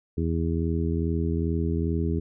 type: harmonic tone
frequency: 82.41 Hz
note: E2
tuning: in tune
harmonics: 1 / 2 / 3 / 4 / 5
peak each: -26 / -29 / -31 / -32 / -33 dBFS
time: 0.17-2.2 s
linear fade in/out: 10 ms
effects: none